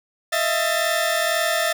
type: tone cluster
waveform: sawtooth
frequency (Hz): 634 / 676 / 1784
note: D#5 / E5 / A6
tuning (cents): +32 / +43 / +23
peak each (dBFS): -20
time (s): 0.32-1.73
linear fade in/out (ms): 10
effects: none